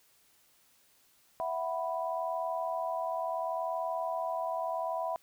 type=chord; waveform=sine; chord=E suspended second; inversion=none; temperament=equal; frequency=659.3 / 740 / 987.8 Hz; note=E5 / F#5 / B5; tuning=0 / 0 / 0 cents; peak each=-34 / -37 / -36 dBFS; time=1.4-5.16 s; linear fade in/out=0 ms; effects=white hiss -66 dBFS RMS until 5.22 s